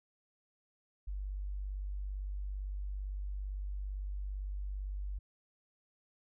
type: tone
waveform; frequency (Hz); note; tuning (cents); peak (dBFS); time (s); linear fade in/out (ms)
sine; 48.87; G1; -5; -36; 1.07-5.19; 10
effects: none